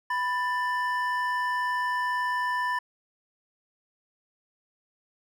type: tone pair together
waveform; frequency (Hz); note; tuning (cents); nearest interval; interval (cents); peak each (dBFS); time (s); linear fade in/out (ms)
triangle; 990.8 / 1773; B5 / A6; +5 / +13; minor seventh; 1008; -25 / -28; 0.1-2.79; 5
effects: none